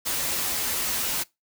white noise with comb filter, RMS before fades -27 dBFS, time 0.05-1.24 s, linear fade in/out 20 ms, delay 10 ms, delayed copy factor -0.6, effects noise-tail reverb RT60 0.2 s tail -22 dB re dry

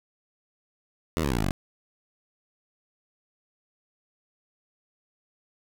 10% pulse tone with pitch steps, 80.5 / 70.08 / 61.01 / 53.11 / 46.24 Hz, E2 / C#2 / B1 / G#1 / F#1, -41 / +19 / -20 / +39 / 0 cents, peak -16 dBFS, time 1.17-1.51 s, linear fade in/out 0 ms, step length 68 ms, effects none

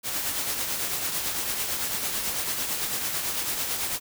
white noise with tremolo, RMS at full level -27 dBFS, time 0.03-4 s, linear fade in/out 50 ms, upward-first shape triangle, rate 9 Hz, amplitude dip 45%, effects none

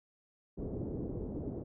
white low-pass noise, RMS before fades -39 dBFS, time 0.57-1.64 s, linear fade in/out 20 ms, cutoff 410 Hz, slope 24 dB/octave, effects none

